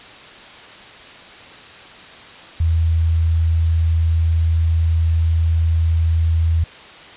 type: tone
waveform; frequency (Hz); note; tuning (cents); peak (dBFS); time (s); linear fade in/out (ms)
sine; 81.9; E2; -11; -13; 2.6-6.64; 5
effects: white hiss -39 dBFS RMS until 7.16 s + resampled to 8000 Hz